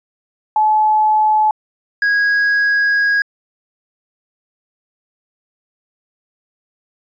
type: tone pair in turn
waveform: sine / triangle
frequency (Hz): 859 / 1649.9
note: A5 / G#6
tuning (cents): -42 / -12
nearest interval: major seventh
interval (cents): 1130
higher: second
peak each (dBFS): -10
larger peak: neither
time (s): 0.56-1.51 / 2.02-3.22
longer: second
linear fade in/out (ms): 2
effects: resampled to 16000 Hz